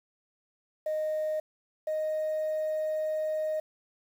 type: tone pair in turn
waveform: sine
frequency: 619 / 621.2 Hz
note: D#5 / D#5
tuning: -9 / -3 cents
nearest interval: unison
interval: 6 cents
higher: second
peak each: -26 dBFS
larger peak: neither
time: 0.86-1.4 / 1.87-3.6 s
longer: second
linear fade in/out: 5 ms
effects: tanh soft clip ceiling -25 dBFS + 9-bit